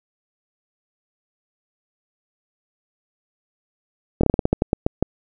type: slowing click train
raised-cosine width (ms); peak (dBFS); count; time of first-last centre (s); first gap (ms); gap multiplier
2; -3; 12; 4.21-5.026; 24; 1.21
effects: none